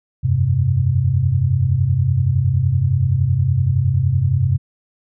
sine chord, F suspended second, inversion none, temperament equal, 87.31 / 98 / 130.81 Hz, F2 / G2 / C3, 0 / 0 / 0 cents, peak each -21 / -18 / -16 dBFS, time 0.23-4.58 s, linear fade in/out 20 ms, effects none

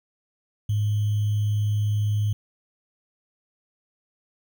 sine tone with sample-and-hold, 104.7 Hz, G#2, 15 cents sharp, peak -20 dBFS, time 0.69-2.33 s, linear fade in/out 5 ms, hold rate 3150 Hz, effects none

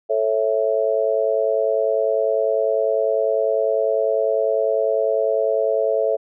sine chord, A major, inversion none, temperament just, 440 / 550 / 660 Hz, A4 / C#5 / E5, 0 / -14 / +2 cents, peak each -21 dBFS, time 0.09-6.17 s, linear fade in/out 20 ms, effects none

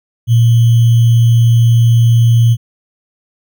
sine tone with sample-and-hold, 116.54 Hz, A#2, in tune, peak -5 dBFS, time 0.27-2.57 s, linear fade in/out 50 ms, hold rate 3150 Hz, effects none

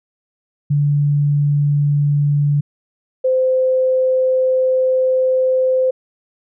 sine tone pair in turn, 145 / 516.7 Hz, D3 / C5, -22 / -22 cents, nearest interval octave + minor seventh, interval 2200 cents, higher second, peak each -12 dBFS, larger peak neither, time 0.7-2.61 / 3.24-5.91 s, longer second, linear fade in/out 10 ms, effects none

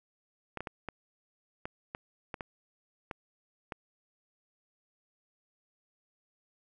clicks, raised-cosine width 0.5 ms, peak -22 dBFS, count 10, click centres 0.573 / 0.606 / 0.672 / 0.887 / 1.655 / 1.949 / 2.342 / 2.408 / 3.112 / 3.722 s, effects none

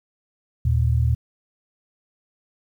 sine tone pair together, 77.59 / 116.9 Hz, D#2 / A#2, -4 / +5 cents, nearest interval perfect fifth, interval 709 cents, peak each -19 dBFS, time 0.65-1.15 s, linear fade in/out 5 ms, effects 9-bit

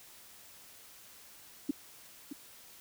sine tone with echo, 285.6 Hz, D4, 48 cents flat, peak -26 dBFS, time 1.69-1.71 s, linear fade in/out 5 ms, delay 620 ms, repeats 1, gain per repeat -11 dB, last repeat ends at 2.33 s, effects white hiss -55 dBFS RMS until 2.8 s

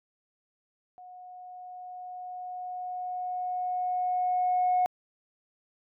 sine tone with level ramp, 728 Hz, F#5, 28 cents flat, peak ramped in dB -45 to -20 dBFS, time 0.98-4.86 s, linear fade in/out 0 ms, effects tanh soft clip ceiling -18 dBFS

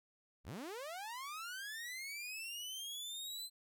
sawtooth linear sweep, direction up, 35.5 to 4100 Hz, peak -40 dBFS, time 0.44-3.5 s, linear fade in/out 50 ms, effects none

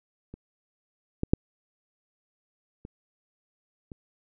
clicks, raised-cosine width 3 ms, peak -28 / -14 / -6 / -27 / -28 dBFS, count 5, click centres 0.34 / 1.234 / 1.335 / 2.851 / 3.918 s, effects none

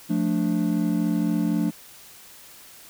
triangle chord, D minor, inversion first, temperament just, 176.2 / 220.2 / 293.7 Hz, F3 / A3 / D4, +16 / +2 / 0 cents, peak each -23 dBFS, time 0.09-1.71 s, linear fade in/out 20 ms, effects white hiss -47 dBFS RMS until 2.89 s

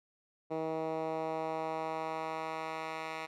10% pulse tone with band-pass filter sweep, 159.6 Hz, D#3, 44 cents sharp, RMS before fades -37 dBFS, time 0.5-3.27 s, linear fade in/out 20 ms, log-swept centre 470 to 1800 Hz, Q 1.1, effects none

